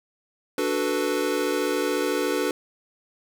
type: chord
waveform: square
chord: B minor seventh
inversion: first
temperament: equal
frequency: 293.7 / 370 / 440 / 493.9 Hz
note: D4 / F#4 / A4 / B4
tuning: 0 / 0 / 0 / 0 cents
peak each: -29 dBFS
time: 0.58-2.51 s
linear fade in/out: 2 ms
effects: none